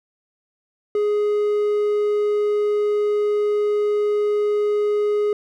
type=tone; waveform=triangle; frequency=416.6 Hz; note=G#4; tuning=5 cents sharp; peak=-15 dBFS; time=0.95-5.33 s; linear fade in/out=2 ms; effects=none